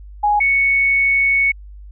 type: tone pair in turn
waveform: sine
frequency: 830.6 / 2217 Hz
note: G#5 / C#7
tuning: 0 / 0 cents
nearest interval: octave + perfect fourth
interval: 1700 cents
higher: second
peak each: -12 dBFS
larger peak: neither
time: 0.23-0.4 / 0.4-1.52 s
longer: second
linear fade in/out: 10 ms
effects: added 50 Hz sine -34 dBFS peak until 1.91 s